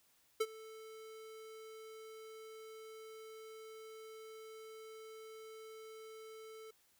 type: tone with ADSR envelope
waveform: square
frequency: 440 Hz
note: A4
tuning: in tune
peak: -30 dBFS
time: 0.4-6.71 s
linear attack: 10 ms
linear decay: 46 ms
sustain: -21 dB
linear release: 7 ms
effects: white hiss -72 dBFS RMS until 6.99 s